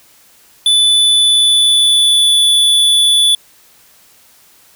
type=tone with pitch glide; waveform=square; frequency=3488 to 3458 Hz; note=A7 to A7; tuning=-16 to -31 cents; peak=-8 dBFS; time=0.66-3.35 s; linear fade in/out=2 ms; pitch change=-15 cents; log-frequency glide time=1.01-2.41 s; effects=white hiss -47 dBFS RMS until 4.75 s